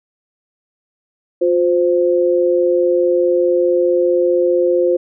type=tone pair together; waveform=sine; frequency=355.4 / 520.1 Hz; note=F4 / C5; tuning=+30 / -10 cents; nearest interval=perfect fifth; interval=660 cents; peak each=-14 dBFS; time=1.41-4.97 s; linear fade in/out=10 ms; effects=none